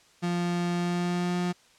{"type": "tone with pitch glide", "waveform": "35% pulse", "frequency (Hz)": [174.61, 177.66], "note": ["F3", "F3"], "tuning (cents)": [0, 30], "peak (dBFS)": -24, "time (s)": [0.22, 1.53], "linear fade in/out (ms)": 20, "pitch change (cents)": 30, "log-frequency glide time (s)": [0.75, 1.37], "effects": ["white hiss -59 dBFS RMS until 1.78 s", "low-pass 7000 Hz 12 dB/octave"]}